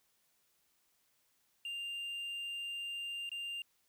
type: tone with dropouts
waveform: triangle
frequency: 2794 Hz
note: F7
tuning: in tune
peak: -37 dBFS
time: 1.65-3.62 s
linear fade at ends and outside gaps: 2 ms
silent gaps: 3.293-3.316 s
effects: white hiss -75 dBFS RMS until 3.88 s